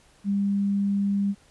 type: tone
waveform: sine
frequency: 200 Hz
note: G3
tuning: 35 cents sharp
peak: -21 dBFS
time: 0.24-1.35 s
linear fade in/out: 50 ms
effects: pink hiss -58 dBFS RMS until 1.5 s + resampled to 24000 Hz